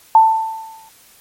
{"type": "tone with exponential decay", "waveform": "sine", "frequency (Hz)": 888, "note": "A5", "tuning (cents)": 16, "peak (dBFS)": -3, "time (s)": [0.15, 0.89], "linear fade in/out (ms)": 2, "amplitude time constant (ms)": 160, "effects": ["white hiss -48 dBFS RMS until 1.2 s", "MP3 64 kbps"]}